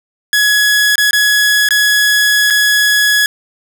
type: tone with dropouts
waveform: sawtooth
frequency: 1683 Hz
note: G#6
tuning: 23 cents sharp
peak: -5 dBFS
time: 0.33-3.26 s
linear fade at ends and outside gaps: 1 ms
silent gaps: 0.956-0.98 / 1.109-1.131 / 1.688-1.707 / 2.502-2.506 s
effects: none